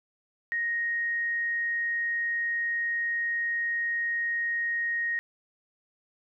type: tone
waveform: sine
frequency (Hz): 1870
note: A#6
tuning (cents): +5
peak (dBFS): -26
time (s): 0.52-5.19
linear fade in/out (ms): 0
effects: none